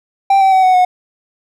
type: tone with pitch steps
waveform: triangle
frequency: 784 / 770.1 / 756.4 / 743 / 729.8 Hz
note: G5 / G5 / F#5 / F#5 / F#5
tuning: 0 / -31 / +38 / +7 / -24 cents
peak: -5 dBFS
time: 0.3-0.85 s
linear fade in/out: 5 ms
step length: 110 ms
effects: none